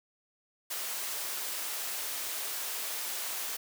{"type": "high-pass noise", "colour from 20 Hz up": "white", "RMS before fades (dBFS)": -36, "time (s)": [0.7, 3.57], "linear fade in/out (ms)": 10, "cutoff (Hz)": 440, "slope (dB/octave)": 12, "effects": []}